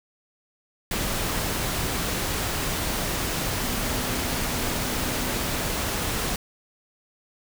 sine tone in noise, 250 Hz, B3, 21 cents sharp, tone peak -36 dBFS, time 3.62-5.65 s, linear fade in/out 2 ms, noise pink, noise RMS -27 dBFS, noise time 0.91-6.36 s, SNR -12 dB, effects none

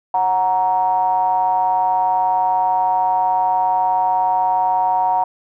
triangle ring-modulated tone, 98.2 Hz, G2, 4 cents sharp, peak -9 dBFS, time 0.14-5.24 s, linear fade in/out 5 ms, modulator 836 Hz, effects none

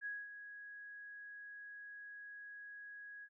sine tone with ADSR envelope, 1661.2 Hz, G#6, in tune, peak -39 dBFS, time 0.01-3.29 s, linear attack 46 ms, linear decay 220 ms, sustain -10 dB, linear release 57 ms, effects none

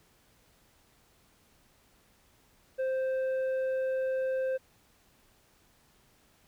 sine tone with tanh clipping, 523.3 Hz, C5, in tune, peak -29 dBFS, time 2.78-4.58 s, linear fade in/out 20 ms, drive 6 dB, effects pink hiss -65 dBFS RMS until 6.47 s

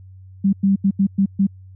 sine tone bursts at uneven times, 196 Hz, G3, in tune, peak -12 dBFS, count 6, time 0.44-0.53 / 0.63-0.76 / 0.84-0.91 / 0.99-1.07 / 1.18-1.26 / 1.39-1.47 s, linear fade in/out 10 ms, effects added 94 Hz sine -39 dBFS peak until 1.75 s

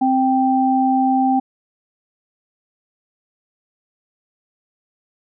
sine tone pair together, 261.6 / 784 Hz, C4 / G5, 0 / 0 cents, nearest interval octave + perfect fifth, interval 1900 cents, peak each -16 dBFS, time 0.01-1.4 s, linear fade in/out 10 ms, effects none

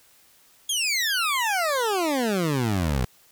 20% pulse exponential sweep, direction down, 3368 to 58.7 Hz, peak -17 dBFS, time 0.69-3.05 s, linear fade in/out 5 ms, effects white hiss -57 dBFS RMS until 3.31 s

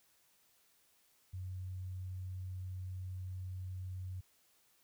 sine tone, 92.5 Hz, F#2, in tune, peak -40 dBFS, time 1.33-4.21 s, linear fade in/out 10 ms, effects white hiss -71 dBFS RMS until 4.83 s

